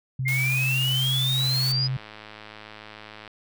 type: tone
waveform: sine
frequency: 130.81 Hz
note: C3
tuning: in tune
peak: -24 dBFS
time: 0.19-1.97 s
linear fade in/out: 5 ms
type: exponential sweep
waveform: sine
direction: up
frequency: 2093 to 5000 Hz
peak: -23 dBFS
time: 0.25-1.88 s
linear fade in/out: 20 ms
type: high-pass noise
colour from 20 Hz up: white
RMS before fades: -35 dBFS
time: 0.28-1.72 s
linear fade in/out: 0 ms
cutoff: 520 Hz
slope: 12 dB/octave
type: click train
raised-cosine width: 0.3 ms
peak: -25 dBFS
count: 204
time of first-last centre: 1.38-3.277 s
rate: 107 Hz
effects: none